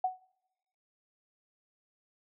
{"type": "tone with exponential decay", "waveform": "sine", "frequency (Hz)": 743, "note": "F#5", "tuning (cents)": 7, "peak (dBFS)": -23, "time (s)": [0.04, 0.2], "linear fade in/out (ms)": 5, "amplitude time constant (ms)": 33, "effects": ["noise-tail reverb RT60 1.0 s tail -26 dB re dry"]}